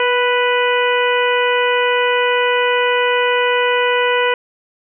harmonic tone with a mistuned harmonic, 493.9 Hz, B4, in tune, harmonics 1 / 2 / 3 / 4 / 5 / 6, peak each -16 / -19 / -21 / -22 / -23 / -24 dBFS, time 0-4.34 s, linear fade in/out 2 ms, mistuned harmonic 1, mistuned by -18 cents, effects none

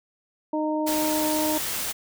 harmonic tone, 307.8 Hz, D#4, 19 cents flat, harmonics 1 / 2 / 3, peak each -25 / -28 / -30 dBFS, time 0.53-1.58 s, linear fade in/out 5 ms
white noise, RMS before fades -29 dBFS, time 0.86-1.93 s, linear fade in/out 20 ms
effects none

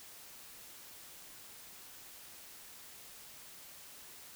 silence, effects white hiss -53 dBFS RMS until 4.35 s

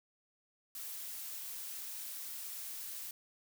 blue noise, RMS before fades -44 dBFS, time 0.75-3.11 s, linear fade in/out 2 ms, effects none

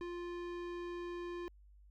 square tone with low-pass filter, 349.2 Hz, F4, in tune, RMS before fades -43 dBFS, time 0.01-1.48 s, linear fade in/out 0 ms, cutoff 3200 Hz, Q 0.6, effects added 50 Hz sine -58 dBFS peak until 1.9 s

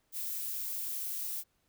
violet noise, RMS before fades -37 dBFS, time 0.12-1.44 s, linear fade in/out 50 ms, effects pink hiss -75 dBFS RMS until 1.68 s

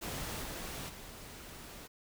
pink noise with level steps, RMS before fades -40 / -42 / -49 dBFS, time 0.01-1.88 s, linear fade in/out 20 ms, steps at 0.42 / 0.88 s, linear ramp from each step 20 ms, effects none

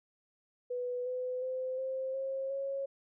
sine tone with pitch steps, 493.9 / 504.3 / 514.9 / 525.7 / 536.7 / 548 Hz, B4 / B4 / C5 / C5 / C5 / C#5, 0 / +36 / -28 / +8 / +44 / -20 cents, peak -33 dBFS, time 0.7-2.86 s, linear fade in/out 10 ms, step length 360 ms, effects none

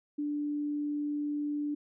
sine tone, 293.7 Hz, D4, in tune, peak -30 dBFS, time 0.18-1.75 s, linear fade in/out 10 ms, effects none

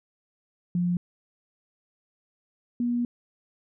sine tone pair in turn, 176.2 / 240.6 Hz, F3 / B3, +16 / -45 cents, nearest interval perfect fourth, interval 539 cents, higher second, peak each -22 / -23 dBFS, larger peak first, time 0.75-0.97 / 2.8-3.05 s, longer second, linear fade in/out 2 ms, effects none

